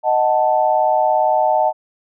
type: chord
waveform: sine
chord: D# diminished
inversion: none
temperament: equal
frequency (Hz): 622.3 / 740 / 880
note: D#5 / F#5 / A5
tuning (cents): 0 / 0 / 0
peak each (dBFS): -17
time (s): 0.03-1.73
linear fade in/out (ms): 50
effects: none